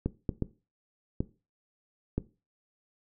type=clicks; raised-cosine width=3 ms; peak=-15 dBFS; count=5; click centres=0.06 / 0.292 / 0.423 / 1.205 / 2.18 s; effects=noise-tail reverb RT60 0.3 s tail -17 dB re dry